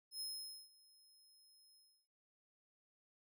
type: tone with ADSR envelope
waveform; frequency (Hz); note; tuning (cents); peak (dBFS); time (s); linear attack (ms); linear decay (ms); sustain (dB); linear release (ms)
sawtooth; 5150; E8; -41; -39; 0.11-2.08; 95; 480; -24; 320
effects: none